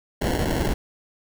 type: noise with sample-and-hold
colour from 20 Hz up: pink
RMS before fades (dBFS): -23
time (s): 0.21-0.74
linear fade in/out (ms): 10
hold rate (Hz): 1225
effects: none